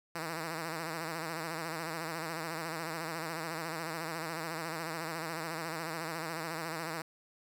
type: tone with vibrato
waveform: 5% pulse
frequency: 162.7 Hz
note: E3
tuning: 22 cents flat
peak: -25 dBFS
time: 0.15-7.02 s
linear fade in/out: 5 ms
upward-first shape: sine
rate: 14 Hz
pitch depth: 83 cents each way
effects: none